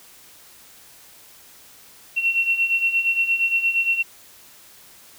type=beating tone pair; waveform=sine; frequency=2716 / 2724.6 Hz; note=F7 / F7; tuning=-49 / -43 cents; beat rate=8.6 Hz; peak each=-24 / -19 dBFS; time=2.16-4.03 s; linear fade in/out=20 ms; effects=white hiss -48 dBFS RMS until 5.18 s